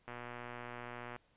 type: click train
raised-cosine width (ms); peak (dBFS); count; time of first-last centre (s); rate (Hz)
0.5; -30; 132; 0.08-1.163; 121
effects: pink hiss -72 dBFS RMS until 1.36 s + resampled to 8000 Hz